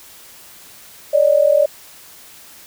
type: tone pair together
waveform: sine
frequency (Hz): 568 / 608.1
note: C#5 / D#5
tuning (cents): +42 / -40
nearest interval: minor second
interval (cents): 118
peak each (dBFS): -13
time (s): 1.13-1.66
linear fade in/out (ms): 10
effects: white hiss -42 dBFS RMS until 2.66 s